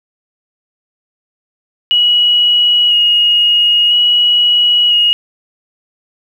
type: tone with vibrato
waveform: sine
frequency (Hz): 2896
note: F#7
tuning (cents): -38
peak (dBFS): -7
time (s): 1.91-5.13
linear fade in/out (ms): 0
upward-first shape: square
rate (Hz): 0.5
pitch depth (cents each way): 12
effects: 7-bit